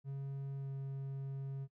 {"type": "tone with pitch glide", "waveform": "triangle", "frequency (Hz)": [137.6, 136.41], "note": ["C#3", "C#3"], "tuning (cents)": [-12, -27], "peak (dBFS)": -37, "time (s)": [0.04, 1.68], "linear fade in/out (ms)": 50, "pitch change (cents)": -15, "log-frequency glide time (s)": [0.58, 0.69], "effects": ["noise-tail reverb RT60 0.1 s tail -23 dB re dry"]}